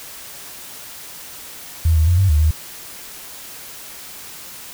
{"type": "tone with pitch steps", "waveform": "sine", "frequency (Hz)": [81.4, 78.7, 87.8, 96.4, 75.5, 77.8], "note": ["E2", "D#2", "F2", "G2", "D2", "D#2"], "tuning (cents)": [-21, 20, 10, -28, 48, 0], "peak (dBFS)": -11, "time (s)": [1.85, 2.51], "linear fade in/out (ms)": 5, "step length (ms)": 110, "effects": ["white hiss -36 dBFS RMS until 4.73 s"]}